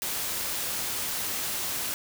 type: noise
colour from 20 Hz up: white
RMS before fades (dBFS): -31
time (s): 0.02-1.94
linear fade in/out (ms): 0
effects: none